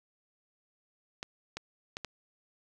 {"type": "clicks", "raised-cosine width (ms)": 0.2, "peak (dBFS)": -20, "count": 4, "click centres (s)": [1.229, 1.57, 1.969, 2.047], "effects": []}